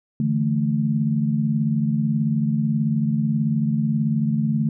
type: chord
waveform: sine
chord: D suspended second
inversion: none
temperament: just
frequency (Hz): 146.83 / 165.19 / 220.2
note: D3 / E3 / A3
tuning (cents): 0 / +4 / +2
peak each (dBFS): -22 / -26 / -21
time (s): 0.2-4.69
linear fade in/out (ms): 2
effects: none